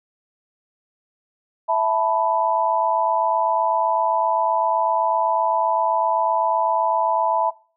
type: chord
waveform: sine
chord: E suspended fourth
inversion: none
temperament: equal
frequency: 659.3 / 880 / 987.8 Hz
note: E5 / A5 / B5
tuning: 0 / 0 / 0 cents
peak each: -21 dBFS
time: 1.68-7.51 s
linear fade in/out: 20 ms
effects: noise-tail reverb RT60 0.4 s tail -21 dB re dry